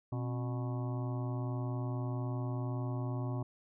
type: harmonic tone with a mistuned harmonic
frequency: 122.3 Hz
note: B2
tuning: 16 cents flat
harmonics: 1 / 2 / 3 / 5 / 6 / 7 / 8 / 9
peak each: -34 / -42 / -46 / -48 / -52 / -52 / -53 / -52 dBFS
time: 0.12-3.43 s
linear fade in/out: 5 ms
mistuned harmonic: 2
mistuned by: +150 cents
effects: none